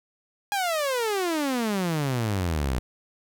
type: exponential sweep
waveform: sawtooth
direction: down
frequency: 830.6 to 59.5 Hz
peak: -20 dBFS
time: 0.52-2.79 s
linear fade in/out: 0 ms
effects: none